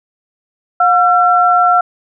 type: tone pair together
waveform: sine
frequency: 717 / 1353.5 Hz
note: F5 / E6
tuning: +45 / +45 cents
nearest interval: major seventh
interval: 1100 cents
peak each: -10 dBFS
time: 0.8-1.81 s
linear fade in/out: 5 ms
effects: none